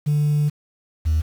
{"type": "tone pair in turn", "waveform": "sine", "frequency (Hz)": [148.1, 78.45], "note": ["D3", "D#2"], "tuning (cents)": [15, 15], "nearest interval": "major seventh", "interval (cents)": 1100, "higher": "first", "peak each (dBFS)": -14, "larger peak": "neither", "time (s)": [[0.06, 0.5], [1.05, 1.22]], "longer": "first", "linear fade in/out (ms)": 20, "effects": ["tanh soft clip ceiling -14 dBFS", "7-bit"]}